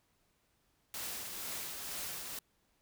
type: noise with tremolo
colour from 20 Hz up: white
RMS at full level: -40 dBFS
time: 0.94-2.39 s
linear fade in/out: 2 ms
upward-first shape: triangle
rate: 2.1 Hz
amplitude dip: 40%
effects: pink hiss -75 dBFS RMS until 2.81 s